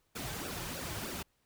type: noise with flanger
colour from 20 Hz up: pink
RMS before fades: -40 dBFS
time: 0.15-1.23 s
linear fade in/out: 10 ms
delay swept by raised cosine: 0.95 to 4.25 ms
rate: 3.2 Hz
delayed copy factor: -0.8
effects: pink hiss -75 dBFS RMS until 1.45 s